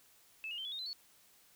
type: tone with pitch steps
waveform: sine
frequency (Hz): 2619 / 2856 / 3115 / 3396 / 3704 / 4039 / 4405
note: E7 / F7 / G7 / G#7 / A#7 / B7 / C#8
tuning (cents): -12 / +38 / -12 / +38 / -12 / +38 / -12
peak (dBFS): -39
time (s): 0.44-0.93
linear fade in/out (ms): 0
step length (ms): 70
effects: white hiss -65 dBFS RMS until 1.55 s